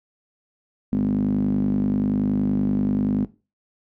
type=tone with band-pass filter; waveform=sawtooth; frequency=50.5 Hz; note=G#1; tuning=48 cents flat; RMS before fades=-22 dBFS; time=0.92-3.25 s; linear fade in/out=5 ms; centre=230 Hz; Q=9.5; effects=noise-tail reverb RT60 0.3 s tail -17 dB re dry